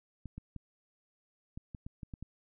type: clicks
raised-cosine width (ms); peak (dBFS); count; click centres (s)
5; -30; 9; 0.257 / 0.38 / 0.563 / 1.575 / 1.748 / 1.865 / 2.032 / 2.138 / 2.226
effects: none